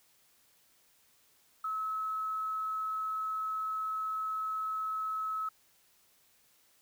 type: tone with quantisation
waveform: sine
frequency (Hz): 1292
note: E6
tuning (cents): -35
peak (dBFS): -32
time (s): 1.64-5.49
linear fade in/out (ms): 5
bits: 10
effects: white hiss -67 dBFS RMS until 6.81 s